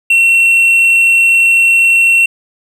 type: tone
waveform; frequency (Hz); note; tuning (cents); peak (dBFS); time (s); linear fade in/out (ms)
triangle; 2718; F7; -48; -4; 0.1-2.26; 5
effects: none